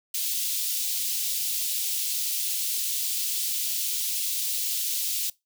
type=high-pass noise; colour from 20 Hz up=white; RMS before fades=-28 dBFS; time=0.14-5.3 s; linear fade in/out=5 ms; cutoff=3000 Hz; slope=24 dB/octave; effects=noise-tail reverb RT60 0.2 s tail -22 dB re dry